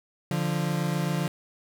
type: tone pair together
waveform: 40% pulse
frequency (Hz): 147.1 / 174.61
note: D3 / F3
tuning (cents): +3 / 0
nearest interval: minor third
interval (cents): 297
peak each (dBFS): -27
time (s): 0.31-1.28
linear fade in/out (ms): 2
effects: none